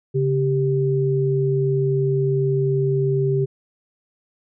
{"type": "tone pair together", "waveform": "sine", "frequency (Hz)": [138.59, 392], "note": ["C#3", "G4"], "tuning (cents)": [0, 0], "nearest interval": "octave + tritone", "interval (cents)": 1800, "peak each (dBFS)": [-19, -20], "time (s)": [0.14, 3.46], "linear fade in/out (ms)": 20, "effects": []}